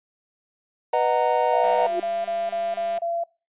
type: chord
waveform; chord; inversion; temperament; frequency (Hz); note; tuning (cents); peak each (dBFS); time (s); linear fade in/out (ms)
triangle; B major seventh; none; just; 493.9 / 617.4 / 740.8 / 926; B4 / D#5 / F#5 / A#5; 0 / -14 / +2 / -12; -22; 0.93-1.87; 5
type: tone bursts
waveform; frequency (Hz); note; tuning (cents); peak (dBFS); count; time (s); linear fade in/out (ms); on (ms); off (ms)
sine; 680; F5; -46; -23; 7; 1.53-3.238; 5; 220; 28
type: click train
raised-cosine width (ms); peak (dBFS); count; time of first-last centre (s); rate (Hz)
0.3; -25; 267; 1.64-2.977; 199
type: tone with exponential growth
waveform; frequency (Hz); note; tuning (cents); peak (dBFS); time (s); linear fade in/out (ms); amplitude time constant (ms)
sine; 358.8; F4; +47; -21; 1.82-2; 5; 38
effects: noise-tail reverb RT60 0.3 s tail -24 dB re dry + resampled to 8000 Hz